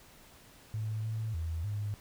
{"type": "tone with pitch steps", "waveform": "sine", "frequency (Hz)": [108.7, 110.7, 81.6, 103.7], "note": ["A2", "A2", "E2", "G#2"], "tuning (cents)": [-21, 11, -17, -2], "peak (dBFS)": -32, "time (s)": [0.74, 1.94], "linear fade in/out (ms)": 0, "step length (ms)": 300, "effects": ["pink hiss -57 dBFS RMS until 2 s"]}